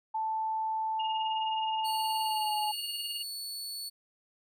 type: tone with pitch glide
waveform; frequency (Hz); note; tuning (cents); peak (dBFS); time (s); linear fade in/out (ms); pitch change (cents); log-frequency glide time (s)
sine; 880 to 850; A5 to G#5; 0 to +40; -29; 0.14-2.72; 10; -60; 2.22-2.53
type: tone with tremolo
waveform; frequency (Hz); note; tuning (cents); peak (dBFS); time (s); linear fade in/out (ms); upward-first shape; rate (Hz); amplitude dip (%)
sine; 2846; F7; +32; -33; 0.99-3.23; 10; triangle; 19; 80
type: tone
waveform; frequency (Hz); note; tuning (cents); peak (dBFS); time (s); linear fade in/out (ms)
sawtooth; 4435; C#8; 0; -34; 1.84-3.9; 20
effects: none